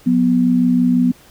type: tone pair together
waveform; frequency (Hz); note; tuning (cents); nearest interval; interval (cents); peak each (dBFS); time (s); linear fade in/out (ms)
sine; 180.92 / 246.9; F#3 / B3; -39 / 0; perfect fourth; 539; -17 / -12; 0.06-1.12; 10
effects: pink hiss -47 dBFS RMS until 1.3 s